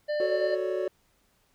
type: harmonic tone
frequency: 597 Hz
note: D5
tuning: 28 cents sharp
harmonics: 1 / 3 / 5 / 7 / 8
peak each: -26 / -38 / -51 / -45 / -53 dBFS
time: 0.08-0.56 s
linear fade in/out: 20 ms
type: chord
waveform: triangle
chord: D major seventh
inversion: first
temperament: equal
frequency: 370 / 440 / 554.4 / 587.3 Hz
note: F#4 / A4 / C#5 / D5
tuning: 0 / 0 / 0 / 0 cents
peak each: -28 / -33 / -32 / -31 dBFS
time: 0.2-0.88 s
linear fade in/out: 2 ms
effects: pink hiss -68 dBFS RMS until 1.54 s